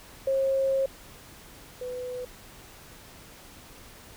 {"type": "tone pair in turn", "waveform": "sine", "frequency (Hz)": [538, 499.6], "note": ["C5", "B4"], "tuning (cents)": [48, 20], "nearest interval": "minor second", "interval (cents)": 128, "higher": "first", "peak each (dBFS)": [-22, -32], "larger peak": "first", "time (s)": [[0.27, 0.86], [1.81, 2.25]], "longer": "first", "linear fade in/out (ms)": 5, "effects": ["pink hiss -49 dBFS RMS until 4.16 s"]}